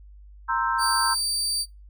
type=chord; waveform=sine; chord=C dominant seventh; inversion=third; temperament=equal; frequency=932.3 / 1046.5 / 1318.5 / 1568 Hz; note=Bb5 / C6 / E6 / G6; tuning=0 / 0 / 0 / 0 cents; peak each=-26 / -28 / -27 / -29 dBFS; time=0.48-1.15 s; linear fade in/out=20 ms
type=tone; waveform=30% pulse; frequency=4639 Hz; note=D8; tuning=22 cents flat; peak=-21 dBFS; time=0.78-1.66 s; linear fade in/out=50 ms
effects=noise-tail reverb RT60 0.2 s tail -18 dB re dry + added 50 Hz sine -44 dBFS peak until 1.89 s